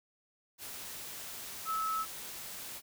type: tone in noise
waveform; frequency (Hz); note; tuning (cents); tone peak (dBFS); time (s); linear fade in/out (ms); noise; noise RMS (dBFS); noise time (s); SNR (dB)
sine; 1300; E6; -24; -31; 1.65-2.06; 50; white; -44; 0.58-2.82; +10
effects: none